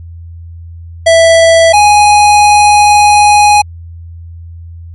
square tone pair in turn, 659.3 / 830.7 Hz, E5 / G#5, 0 / 0 cents, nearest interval major third, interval 400 cents, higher second, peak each -3 dBFS, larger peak neither, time 1.06-1.73 / 1.73-3.62 s, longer second, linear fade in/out 10 ms, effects added 84 Hz sine -25 dBFS peak until 4.94 s + MP3 48 kbps

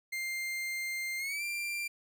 40% pulse tone with pitch glide, 2100 to 2371 Hz, C7 to D7, +6 to +16 cents, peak -33 dBFS, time 0.12-1.88 s, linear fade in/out 10 ms, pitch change +210 cents, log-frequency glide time 1.18-1.43 s, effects none

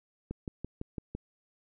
click train, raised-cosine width 3 ms, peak -23 dBFS, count 6, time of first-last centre 0.31-1.15 s, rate 5.95 Hz, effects none

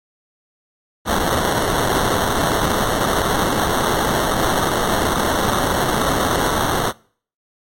white noise with sample-and-hold, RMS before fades -18 dBFS, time 1.05-6.93 s, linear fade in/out 50 ms, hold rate 2450 Hz, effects noise-tail reverb RT60 0.5 s tail -24 dB re dry + MP3 64 kbps

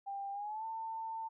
sine tone with pitch glide, 794 to 896.4 Hz, G5 to A5, +22 to +32 cents, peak -38 dBFS, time 0.06-1.29 s, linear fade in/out 20 ms, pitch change +210 cents, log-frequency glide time 0.32-0.66 s, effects none

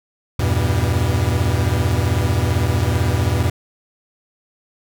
45% pulse chord, E minor, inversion none, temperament equal with one note detuned, 82.41 / 98 / 120.51 Hz, E2 / G2 / B2, 0 / 0 / -42 cents, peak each -20 dBFS, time 0.39-3.5 s, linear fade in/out 5 ms, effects none

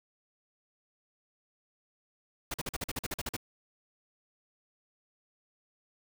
pink noise bursts, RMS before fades -35 dBFS, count 12, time 2.51-3.366 s, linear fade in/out 5 ms, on 31 ms, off 44 ms, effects none

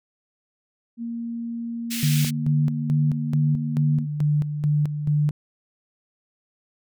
sine tone with pitch glide, 233.1 to 234.6 Hz, A#3 to A#3, 0 to +11 cents, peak -27 dBFS, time 0.97-4.07 s, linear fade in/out 50 ms, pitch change +11 cents, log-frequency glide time 1.91-2.18 s
pink high-pass noise, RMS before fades -30 dBFS, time 1.9-2.31 s, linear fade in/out 20 ms, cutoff 2200 Hz, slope 24 dB/octave
sine tone with tremolo, 148.5 Hz, D3, 20 cents sharp, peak -17 dBFS, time 2.03-5.31 s, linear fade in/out 2 ms, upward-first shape square, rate 2.3 Hz, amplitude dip 60%
effects none

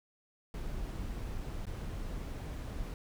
brown noise with dropouts, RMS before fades -39 dBFS, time 0.54-2.94 s, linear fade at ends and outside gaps 1 ms, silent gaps 1.655-1.667 s, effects none

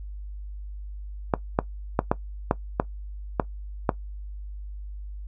clicks, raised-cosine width 1 ms, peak -5 dBFS, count 8, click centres 1.338 / 1.589 / 1.991 / 2.115 / 2.511 / 2.799 / 3.398 / 3.892 s, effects noise-tail reverb RT60 0.1 s tail -17 dB re dry + added 50 Hz sine -34 dBFS peak until 5.27 s

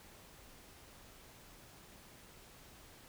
silence, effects pink hiss -58 dBFS RMS until 3.08 s

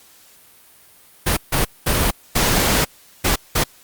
pink noise bursts at uneven times, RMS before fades -17 dBFS, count 6, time 1.26-1.37 / 1.52-1.65 / 1.86-2.11 / 2.35-2.85 / 3.24-3.36 / 3.55-3.64 s, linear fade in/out 10 ms, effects white hiss -49 dBFS RMS until 3.83 s + Opus 48 kbps

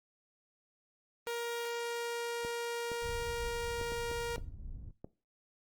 sawtooth tone, 470.8 Hz, A#4, 17 cents sharp, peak -31 dBFS, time 1.27-4.36 s, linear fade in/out 0 ms
clicks, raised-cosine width 2 ms, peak -30 dBFS, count 7, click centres 2.449 / 2.917 / 3.813 / 3.92 / 4.115 / 4.381 / 5.045 s
pink low-pass noise, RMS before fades -44 dBFS, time 3.01-4.91 s, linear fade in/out 2 ms, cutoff 100 Hz, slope 12 dB/octave
effects noise-tail reverb RT60 0.3 s tail -19 dB re dry + Opus 24 kbps

